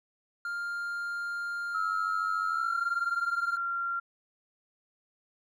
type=tone; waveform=triangle; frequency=1400 Hz; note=F6; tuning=4 cents sharp; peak=-30 dBFS; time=0.45-3.57 s; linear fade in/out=2 ms
type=tone with pitch glide; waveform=sine; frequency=1306 to 1380.5 Hz; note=E6 to F6; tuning=-17 to -20 cents; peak=-29 dBFS; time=1.74-4 s; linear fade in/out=10 ms; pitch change=+97 cents; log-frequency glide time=2.46-2.84 s
effects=none